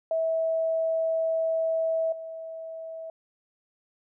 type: tone with level steps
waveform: sine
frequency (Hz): 650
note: E5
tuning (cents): -24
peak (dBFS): -23 / -35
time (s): 0.11-3.1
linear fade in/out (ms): 2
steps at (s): 2.12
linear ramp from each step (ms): 5
effects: none